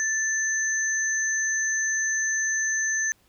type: tone pair together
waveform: sine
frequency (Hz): 1760 / 6178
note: A6 / G8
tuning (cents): 0 / -26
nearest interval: octave + minor seventh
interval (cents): 2174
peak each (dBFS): -25 / -26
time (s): 0-3.12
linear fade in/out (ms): 0
effects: pink hiss -63 dBFS RMS until 3.28 s